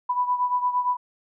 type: beating tone pair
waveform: sine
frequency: 987.8 / 996.5 Hz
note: B5 / B5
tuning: 0 / +15 cents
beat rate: 8.7 Hz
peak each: -22 / -27 dBFS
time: 0.09-0.97 s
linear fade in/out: 10 ms
effects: none